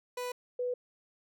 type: tone pair in turn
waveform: 30% pulse / sine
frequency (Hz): 494.5 / 494.5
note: B4 / B4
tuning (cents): +2 / +2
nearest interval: unison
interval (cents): 0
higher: neither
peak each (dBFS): -32 / -30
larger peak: second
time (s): 0.17-0.32 / 0.59-0.74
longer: neither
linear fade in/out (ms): 5
effects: none